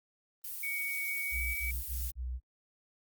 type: noise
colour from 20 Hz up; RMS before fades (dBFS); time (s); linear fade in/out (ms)
violet; -40; 0.44-2.11; 5
type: tone with pitch glide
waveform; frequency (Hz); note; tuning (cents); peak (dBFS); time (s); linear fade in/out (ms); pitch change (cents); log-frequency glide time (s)
sine; 2247 to 2278; C#7 to C#7; +23 to +47; -33; 0.63-1.71; 5; +24; 1.29-1.41
type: tone bursts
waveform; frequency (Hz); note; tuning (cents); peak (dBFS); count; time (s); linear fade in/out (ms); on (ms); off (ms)
sine; 62.2; B1; +13; -34; 4; 1.31-2.403; 50; 250; 31
effects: Opus 32 kbps